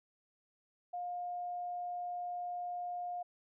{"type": "tone", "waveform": "sine", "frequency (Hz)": 710, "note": "F5", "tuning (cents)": 28, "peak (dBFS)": -37, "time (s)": [0.93, 3.23], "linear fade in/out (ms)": 10, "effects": []}